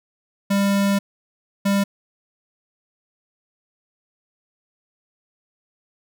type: tone bursts at uneven times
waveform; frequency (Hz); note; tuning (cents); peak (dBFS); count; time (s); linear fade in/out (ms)
square; 199; G3; +26; -17; 2; 0.5-0.99 / 1.65-1.84; 10
effects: none